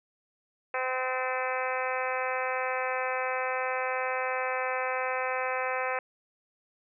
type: harmonic tone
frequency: 257.1 Hz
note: C4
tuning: 30 cents flat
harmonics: 2 / 3 / 4 / 5 / 6 / 7 / 8 / 9 / 10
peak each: -33 / -35 / -36 / -37 / -38 / -38 / -39 / -40 / -40 dBFS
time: 0.74-5.99 s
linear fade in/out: 2 ms
effects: none